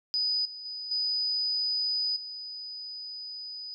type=tone with level steps; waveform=sine; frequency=4978 Hz; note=D#8; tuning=in tune; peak=-25 / -39 / -35 / -26 / -37 dBFS; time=0.14-3.74 s; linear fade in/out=0 ms; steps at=0.45 / 0.65 / 0.91 / 2.16 s; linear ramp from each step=5 ms; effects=none